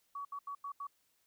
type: tone bursts at uneven times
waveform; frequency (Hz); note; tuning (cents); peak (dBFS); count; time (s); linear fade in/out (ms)
sine; 1130; C#6; +33; -39; 5; 0.15-0.25 / 0.32-0.39 / 0.47-0.55 / 0.64-0.72 / 0.8-0.87; 5
effects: white hiss -75 dBFS RMS until 1.26 s